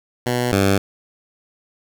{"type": "tone pair in turn", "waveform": "10% pulse", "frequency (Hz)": [123, 97.86], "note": ["B2", "G2"], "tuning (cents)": [-7, -2], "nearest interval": "major third", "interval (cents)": 395, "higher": "first", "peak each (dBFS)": [-10, -6], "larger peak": "second", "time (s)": [[0.26, 0.52], [0.52, 0.78]], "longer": "neither", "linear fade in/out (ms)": 5, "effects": []}